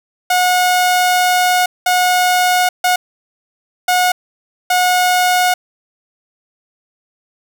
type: tone bursts at uneven times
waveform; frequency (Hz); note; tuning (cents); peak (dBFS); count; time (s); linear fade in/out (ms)
sawtooth; 726; F#5; -33; -7; 5; 0.3-1.66 / 1.86-2.69 / 2.84-2.96 / 3.88-4.12 / 4.7-5.54; 5
effects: none